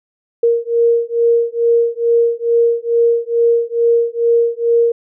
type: beating tone pair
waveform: sine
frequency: 466.2 / 468.5 Hz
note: A#4 / A#4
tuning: 0 / +9 cents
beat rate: 2.3 Hz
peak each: -14 dBFS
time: 0.43-4.92 s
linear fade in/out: 5 ms
effects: none